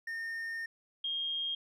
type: tone pair in turn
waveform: triangle / sine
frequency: 1826 / 3232 Hz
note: A#6 / G#7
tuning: -36 / -48 cents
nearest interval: minor seventh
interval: 988 cents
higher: second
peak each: -34 / -32 dBFS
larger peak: second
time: 0.07-0.66 / 1.04-1.55 s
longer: first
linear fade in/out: 5 ms
effects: none